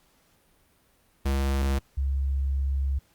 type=tone pair in turn; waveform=square / sine; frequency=68.2 / 68.2 Hz; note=C#2 / C#2; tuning=-28 / -28 cents; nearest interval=unison; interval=0 cents; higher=neither; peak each=-23 dBFS; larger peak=neither; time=1.25-1.79 / 1.97-2.99 s; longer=second; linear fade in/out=10 ms; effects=pink hiss -64 dBFS RMS until 3.14 s + Opus 48 kbps